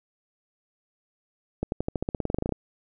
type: accelerating click train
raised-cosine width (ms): 2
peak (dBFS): -13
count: 17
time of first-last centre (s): 1.63-2.523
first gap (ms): 91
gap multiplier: 0.93
effects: none